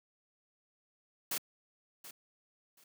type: noise with echo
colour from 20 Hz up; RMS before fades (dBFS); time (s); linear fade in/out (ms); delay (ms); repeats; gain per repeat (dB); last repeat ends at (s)
white; -35; 1.31-1.38; 5; 730; 2; -14; 2.84
effects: high-pass 150 Hz 12 dB/octave